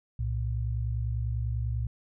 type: tone pair together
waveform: sine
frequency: 64.9 / 114.97 Hz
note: C2 / A#2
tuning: -13 / -23 cents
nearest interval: minor seventh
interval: 990 cents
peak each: -30 / -30 dBFS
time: 0.19-1.87 s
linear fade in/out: 5 ms
effects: none